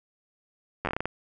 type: slowing click train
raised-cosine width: 0.5 ms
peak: -13 dBFS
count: 9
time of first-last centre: 0.85-1.056 s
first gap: 10 ms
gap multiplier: 1.26
effects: none